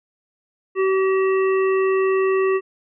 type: harmonic tone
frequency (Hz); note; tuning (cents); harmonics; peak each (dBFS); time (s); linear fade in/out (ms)
382.1; G4; -44; 1 / 3 / 5 / 7; -16 / -26 / -30 / -33; 0.75-2.61; 50
effects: none